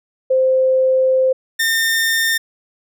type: tone pair in turn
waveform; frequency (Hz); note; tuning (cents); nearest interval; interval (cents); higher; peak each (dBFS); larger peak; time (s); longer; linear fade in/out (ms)
sine / sawtooth; 521 / 1814.2; C5 / A#6; -7 / -47; octave + minor seventh; 2160; second; -11; neither; 0.3-1.33 / 1.59-2.38; first; 10
effects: none